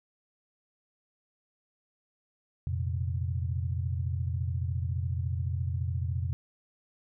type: chord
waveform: sine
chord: F suspended fourth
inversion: none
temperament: equal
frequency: 87.31 / 116.54 / 130.81 Hz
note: F2 / Bb2 / C3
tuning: 0 / 0 / 0 cents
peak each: -30 / -35 / -35 dBFS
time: 2.67-6.33 s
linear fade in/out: 0 ms
effects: none

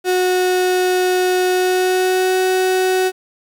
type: tone with pitch glide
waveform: 35% pulse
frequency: 366.2 to 372.6 Hz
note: F#4 to F#4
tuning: -18 to +12 cents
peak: -12 dBFS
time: 0.04-3.12 s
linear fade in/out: 50 ms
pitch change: +30 cents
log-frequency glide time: 1.49-2.38 s
effects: 8-bit

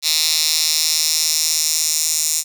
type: tone with high-pass filter sweep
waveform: 10% pulse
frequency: 156.7 Hz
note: D#3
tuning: 13 cents sharp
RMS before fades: -18 dBFS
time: 0.02-2.44 s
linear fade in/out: 50 ms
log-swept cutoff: 4400 to 6700 Hz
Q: 2.5
effects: none

